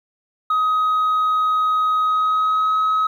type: tone with pitch glide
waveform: sine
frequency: 1260 to 1276.1 Hz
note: D#6 to D#6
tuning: +21 to +43 cents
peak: -13 dBFS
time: 0.5-3.07 s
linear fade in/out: 5 ms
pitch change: +22 cents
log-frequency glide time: 2.06-2.76 s
effects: tanh soft clip ceiling -14 dBFS + 9-bit